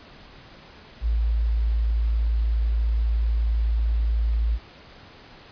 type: tone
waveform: sine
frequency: 55.9 Hz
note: A1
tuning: 28 cents sharp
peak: -19 dBFS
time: 1.01-4.59 s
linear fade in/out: 50 ms
effects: pink hiss -47 dBFS RMS until 5.51 s + resampled to 11025 Hz